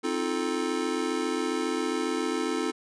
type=chord; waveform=square; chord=F dominant seventh; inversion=second; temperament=just; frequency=261.9 / 314.3 / 349.2 / 436.5 Hz; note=C4 / Eb4 / F4 / A4; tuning=+2 / +18 / 0 / -14 cents; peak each=-33 dBFS; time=0.03-2.72 s; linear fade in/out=20 ms; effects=resampled to 22050 Hz